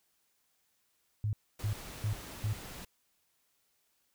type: tone bursts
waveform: sine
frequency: 105.5 Hz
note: G#2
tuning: 28 cents sharp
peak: -29 dBFS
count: 4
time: 1.24-2.53 s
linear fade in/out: 0 ms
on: 90 ms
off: 310 ms
type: noise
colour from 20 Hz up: pink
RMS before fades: -46 dBFS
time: 1.59-2.85 s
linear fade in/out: 5 ms
effects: white hiss -75 dBFS RMS until 4.14 s